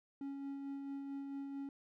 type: tone with tremolo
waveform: triangle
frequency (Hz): 277.2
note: C#4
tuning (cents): 0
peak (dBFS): -38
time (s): 0.21-1.69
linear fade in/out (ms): 2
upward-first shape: sine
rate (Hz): 4.5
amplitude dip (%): 30
effects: none